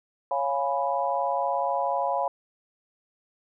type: chord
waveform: sine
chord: C# dominant seventh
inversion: none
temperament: equal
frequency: 554.4 / 698.5 / 830.6 / 987.8 Hz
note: C#5 / E#5 / G#5 / B5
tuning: 0 / 0 / 0 / 0 cents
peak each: -29 dBFS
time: 0.31-2.28 s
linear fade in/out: 2 ms
effects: none